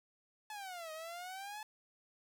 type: exponential two-way sweep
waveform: sawtooth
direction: down then up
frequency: 868 to 622.3 to 868 Hz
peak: -40 dBFS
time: 0.5-1.63 s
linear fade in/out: 2 ms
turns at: 0.92 s
effects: none